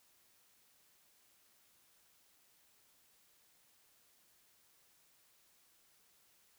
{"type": "silence", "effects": ["white hiss -70 dBFS RMS until 6.58 s"]}